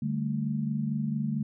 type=chord; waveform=sine; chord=D suspended fourth; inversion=none; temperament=just; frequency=146.83 / 195.78 / 220.2 Hz; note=D3 / G3 / A3; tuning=0 / -2 / +2 cents; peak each=-31 / -34 / -30 dBFS; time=0.02-1.43 s; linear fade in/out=5 ms; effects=none